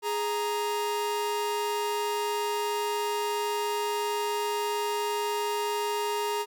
45% pulse tone pair together, 415.3 / 932.3 Hz, G#4 / A#5, 0 / 0 cents, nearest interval octave + major second, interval 1400 cents, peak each -30 / -30 dBFS, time 0.02-6.46 s, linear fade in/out 50 ms, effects none

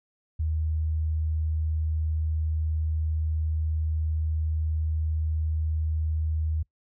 sine tone, 78.5 Hz, D#2, 16 cents sharp, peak -24 dBFS, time 0.39-6.63 s, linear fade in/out 10 ms, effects noise-tail reverb RT60 0.1 s tail -23 dB re dry

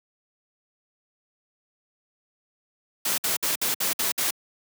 white noise bursts, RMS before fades -25 dBFS, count 7, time 3.05-4.308 s, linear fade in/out 5 ms, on 130 ms, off 58 ms, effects high-pass 150 Hz 12 dB/octave

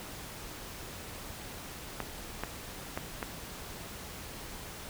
clicks, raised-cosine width 0.5 ms, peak -18 dBFS, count 4, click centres 2.003 / 2.436 / 2.975 / 3.228 s, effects pink hiss -44 dBFS RMS until 4.89 s

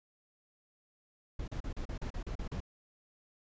brown noise bursts, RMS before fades -38 dBFS, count 10, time 1.39-2.604 s, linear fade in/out 5 ms, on 89 ms, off 36 ms, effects resampled to 16000 Hz

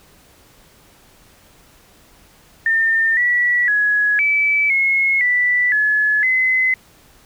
sine tone with pitch steps, 1808 / 1946 / 1679 / 2305 / 2170 / 1972 / 1707 / 2038 Hz, A6 / B6 / G#6 / D7 / C#7 / B6 / G#6 / C7, +47 / -26 / +18 / -33 / -37 / -3 / +47 / -46 cents, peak -13 dBFS, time 2.66-6.74 s, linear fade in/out 2 ms, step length 510 ms, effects pink hiss -50 dBFS RMS until 7.25 s

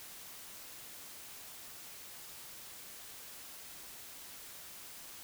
silence, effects white hiss -50 dBFS RMS until 5.23 s

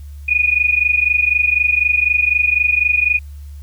sine tone pair together, 2449 / 2473 Hz, D#7 / D#7, -28 / -11 cents, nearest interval unison, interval 17 cents, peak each -15 dBFS, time 0.28-3.19 s, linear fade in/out 10 ms, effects added 72 Hz sine -30 dBFS peak until 3.62 s + white hiss -54 dBFS RMS until 3.62 s

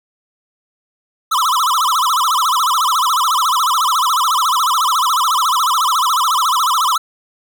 square tone with vibrato, 1149 Hz, D6, 38 cents flat, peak -13 dBFS, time 1.31-6.98 s, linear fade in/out 10 ms, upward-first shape sine, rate 14 Hz, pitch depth 270 cents each way, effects 9-bit

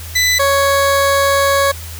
20% pulse tone pair in turn, 1996 / 555.4 Hz, B6 / C#5, +18 / +3 cents, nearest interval octave + minor seventh, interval 2215 cents, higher first, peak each -6 dBFS, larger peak neither, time 0.15-0.39 / 0.39-1.72 s, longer second, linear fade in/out 10 ms, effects added 82 Hz sine -28 dBFS peak until 1.99 s + white hiss -33 dBFS RMS until 1.99 s

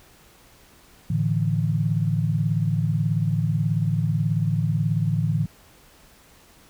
sine chord, A suspended fourth, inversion none, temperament just, 110 / 146.67 / 165 Hz, A2 / D3 / E3, 0 / -2 / +2 cents, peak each -24 dBFS, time 1.1-5.46 s, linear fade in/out 5 ms, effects pink hiss -53 dBFS RMS until 6.69 s

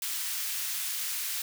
white high-pass noise, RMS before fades -33 dBFS, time 0.02-1.42 s, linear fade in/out 2 ms, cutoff 1700 Hz, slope 12 dB/octave, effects none

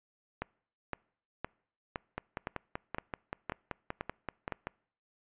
two click trains, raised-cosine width 0.5 ms, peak -19 / -20 dBFS, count 9 / 14, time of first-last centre 0.42-4.523 / 2.18-4.67 s, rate 1.95 / 5.22 Hz, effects noise-tail reverb RT60 0.6 s tail -26 dB re dry + resampled to 8000 Hz

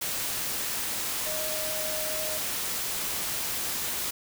sine tone in noise, 622.3 Hz, D#5, in tune, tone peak -35 dBFS, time 1.26-2.38 s, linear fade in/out 10 ms, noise white, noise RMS -31 dBFS, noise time 0.01-4.11 s, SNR -7 dB, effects none

